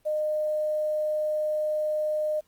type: tone with quantisation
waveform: sine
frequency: 611 Hz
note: D#5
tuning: 32 cents flat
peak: -24 dBFS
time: 0.05-2.41 s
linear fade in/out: 20 ms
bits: 9
effects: pink hiss -67 dBFS RMS until 2.47 s + Opus 24 kbps